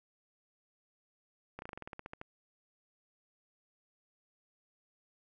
slowing click train, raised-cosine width 0.5 ms, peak -28 dBFS, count 13, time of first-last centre 1.59-2.214 s, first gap 31 ms, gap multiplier 1.09, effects none

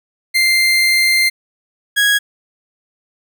30% pulse tone pair in turn, 2093 / 1655.4 Hz, C7 / G#6, 0 / -6 cents, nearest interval major third, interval 406 cents, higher first, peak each -8 dBFS, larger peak neither, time 0.34-1.3 / 1.96-2.19 s, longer first, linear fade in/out 20 ms, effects none

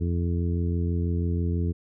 harmonic tone, 86.1 Hz, F2, 24 cents flat, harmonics 1 / 2 / 3 / 4 / 5, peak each -24 / -30 / -34 / -36 / -38 dBFS, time 0-1.73 s, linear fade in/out 20 ms, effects none

